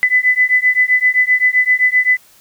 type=beating tone pair; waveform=sine; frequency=2000 / 2007.7 Hz; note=B6 / B6; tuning=+21 / +28 cents; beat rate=7.7 Hz; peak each=-13 dBFS; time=0.03-2.17 s; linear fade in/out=0 ms; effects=white hiss -48 dBFS RMS until 2.4 s